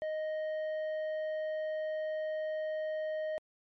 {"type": "tone with tanh clipping", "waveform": "sine", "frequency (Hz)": 622.3, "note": "D#5", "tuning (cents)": 0, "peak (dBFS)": -34, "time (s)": [0.02, 3.38], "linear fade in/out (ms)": 0, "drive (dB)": 7, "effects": ["MP3 48 kbps"]}